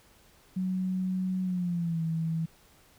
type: tone with pitch glide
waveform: sine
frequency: 185.8 to 162.69 Hz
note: F#3 to E3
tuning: +7 to -22 cents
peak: -27 dBFS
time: 0.56-2.46 s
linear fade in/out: 10 ms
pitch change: -229 cents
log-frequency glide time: 1.43-2.02 s
effects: pink hiss -60 dBFS RMS until 2.98 s